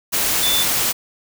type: tone in noise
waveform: sine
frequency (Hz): 3520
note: A7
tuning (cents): 0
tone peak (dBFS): -18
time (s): 0.42-0.64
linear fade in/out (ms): 20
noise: white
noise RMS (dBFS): -19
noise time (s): 0.12-0.93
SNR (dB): -2
effects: none